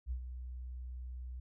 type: tone with ADSR envelope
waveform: sine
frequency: 62.3 Hz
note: B1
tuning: 16 cents sharp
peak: -33 dBFS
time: 0.06-1.4 s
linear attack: 49 ms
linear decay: 87 ms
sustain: -8 dB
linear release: 6 ms
effects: none